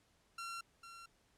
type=tone with echo; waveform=sawtooth; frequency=1366 Hz; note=F6; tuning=39 cents flat; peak=-39 dBFS; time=0.38-0.61 s; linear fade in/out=5 ms; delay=450 ms; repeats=1; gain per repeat=-9 dB; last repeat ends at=1.06 s; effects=pink hiss -73 dBFS RMS until 1.37 s + low-pass 10000 Hz 12 dB/octave